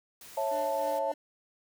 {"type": "noise", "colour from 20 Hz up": "white", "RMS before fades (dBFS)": -49, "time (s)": [0.21, 0.99], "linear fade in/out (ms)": 2}
{"type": "chord", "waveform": "sine", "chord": "A major", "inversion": "first", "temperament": "just", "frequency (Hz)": [550, 660, 880], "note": ["C#5", "E5", "A5"], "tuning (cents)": [-14, 2, 0], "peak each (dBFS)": [-31, -33, -32], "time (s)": [0.37, 1.12], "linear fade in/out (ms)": 5}
{"type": "tone with tremolo", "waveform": "25% pulse", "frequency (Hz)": 298.1, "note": "D4", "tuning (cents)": 26, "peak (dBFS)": -37, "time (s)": [0.51, 1.14], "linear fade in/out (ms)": 5, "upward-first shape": "sine", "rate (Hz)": 3.3, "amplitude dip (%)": 65}
{"effects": []}